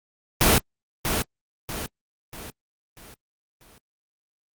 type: noise with echo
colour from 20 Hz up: pink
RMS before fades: -17 dBFS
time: 0.41-0.58 s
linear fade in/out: 0 ms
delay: 640 ms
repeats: 5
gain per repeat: -7 dB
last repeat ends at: 3.78 s
effects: Opus 24 kbps